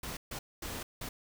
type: noise bursts at uneven times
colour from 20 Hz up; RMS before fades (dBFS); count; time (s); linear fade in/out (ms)
pink; -40; 4; 0.03-0.17 / 0.31-0.39 / 0.62-0.83 / 1.01-1.09; 5
effects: none